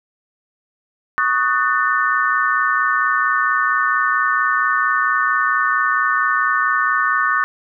sine chord, D# half-diminished seventh, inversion third, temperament just, 1120.1 / 1244.5 / 1493.4 / 1792.1 Hz, C#6 / D#6 / F#6 / A6, +18 / 0 / +16 / +31 cents, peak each -20 dBFS, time 1.18-7.44 s, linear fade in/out 0 ms, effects none

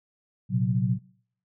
sine tone cluster, 116.4 / 130.6 / 184.6 Hz, A#2 / C3 / F#3, -2 / -3 / -4 cents, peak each -26 dBFS, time 0.49-0.99 s, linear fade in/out 50 ms, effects noise-tail reverb RT60 0.7 s tail -25 dB re dry

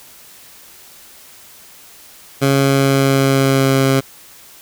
15% pulse tone with pitch glide, 137.6 to 134.69 Hz, C#3 to C#3, -12 to -49 cents, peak -5 dBFS, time 2.41-4.01 s, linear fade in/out 20 ms, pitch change -37 cents, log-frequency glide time 2.57-3.81 s, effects white hiss -42 dBFS RMS until 4.61 s

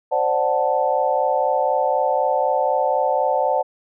sine chord, D dominant seventh, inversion third, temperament equal, 523.3 / 587.3 / 740 / 880 Hz, C5 / D5 / F#5 / A5, 0 / 0 / 0 / 0 cents, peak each -22 dBFS, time 0.11-3.63 s, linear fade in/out 20 ms, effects none

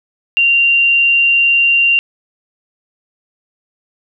sine tone, 2771 Hz, F7, 14 cents flat, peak -8 dBFS, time 0.37-1.99 s, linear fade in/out 0 ms, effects none

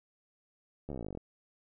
slowing click train, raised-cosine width 2 ms, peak -27 dBFS, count 17, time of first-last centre 0.89-1.174 s, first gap 13 ms, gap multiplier 1.04, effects none

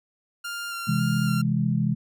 sawtooth tone with vibrato, 1390 Hz, F6, 9 cents flat, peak -27 dBFS, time 0.44-1.42 s, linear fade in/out 10 ms, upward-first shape square, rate 1.8 Hz, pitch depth 13 cents each way
sine chord, C augmented, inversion none, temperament equal, 130.81 / 164.81 / 207.7 Hz, C3 / E3 / G#3, 0 / 0 / 0 cents, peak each -25 dBFS, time 0.87-1.95 s, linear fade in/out 20 ms
effects none

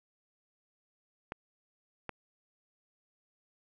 clicks, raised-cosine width 0.5 ms, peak -22 dBFS, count 2, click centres 1.321 / 2.093 s, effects none

